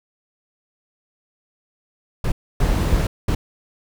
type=noise bursts at uneven times; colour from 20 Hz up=brown; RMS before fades=-18 dBFS; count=3; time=2.24-2.32 / 2.6-3.07 / 3.28-3.35 s; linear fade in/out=5 ms; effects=none